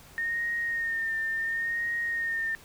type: tone with vibrato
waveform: sine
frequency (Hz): 1835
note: A#6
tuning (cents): -28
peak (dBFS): -27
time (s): 0.18-2.55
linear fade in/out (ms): 0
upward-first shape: sine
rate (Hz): 0.71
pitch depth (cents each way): 35
effects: pink hiss -52 dBFS RMS until 2.64 s